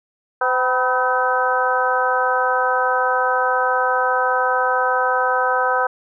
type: harmonic tone with a mistuned harmonic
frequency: 255.1 Hz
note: C4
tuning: 44 cents flat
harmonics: 2 / 3 / 4 / 5 / 6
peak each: -22 / -22 / -22 / -22 / -22 dBFS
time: 0.41-5.87 s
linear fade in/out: 5 ms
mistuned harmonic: 4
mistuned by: -58 cents
effects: none